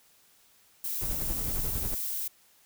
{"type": "noise", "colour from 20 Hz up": "violet", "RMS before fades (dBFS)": -33, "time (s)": [0.84, 2.28], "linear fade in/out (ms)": 5}
{"type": "noise with tremolo", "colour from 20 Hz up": "brown", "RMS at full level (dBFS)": -32, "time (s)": [1.01, 1.95], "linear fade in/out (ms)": 10, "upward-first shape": "sine", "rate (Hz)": 11, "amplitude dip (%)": 55}
{"effects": ["white hiss -62 dBFS RMS until 2.65 s"]}